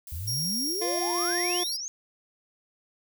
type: noise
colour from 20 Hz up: violet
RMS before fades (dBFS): -42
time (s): 0.07-1.29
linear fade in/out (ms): 2
type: exponential sweep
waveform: sine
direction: up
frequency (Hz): 73.42 to 6650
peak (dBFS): -32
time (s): 0.12-1.88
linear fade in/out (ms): 0
type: tone with tremolo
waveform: sawtooth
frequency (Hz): 5588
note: F8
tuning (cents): 0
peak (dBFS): -25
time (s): 0.27-1.77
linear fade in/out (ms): 10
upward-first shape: square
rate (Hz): 1.1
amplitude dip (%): 25
type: tone with pitch glide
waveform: 25% pulse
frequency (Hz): 349.2 to 354.3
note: F4 to F4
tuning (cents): 0 to +25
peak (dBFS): -25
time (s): 0.81-1.64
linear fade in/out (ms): 10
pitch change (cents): +25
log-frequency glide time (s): 1.35-1.48
effects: none